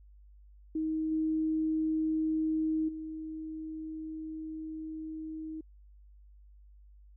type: tone with level steps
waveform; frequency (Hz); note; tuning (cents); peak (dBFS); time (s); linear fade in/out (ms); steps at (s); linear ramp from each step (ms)
sine; 315.3; D#4; +23; -29 / -27 / -37; 0.75-5.61; 5; 1.11 / 2.88; 10
effects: added 50 Hz sine -53 dBFS peak until 7.16 s